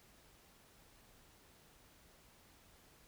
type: silence
effects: pink hiss -65 dBFS RMS until 3.07 s